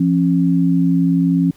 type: tone pair together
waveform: sine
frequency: 171.5 / 272.2 Hz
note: F3 / C#4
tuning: -31 / -31 cents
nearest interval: minor sixth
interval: 800 cents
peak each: -14 / -15 dBFS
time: 0-1.51 s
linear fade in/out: 5 ms
effects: pink hiss -52 dBFS RMS until 1.56 s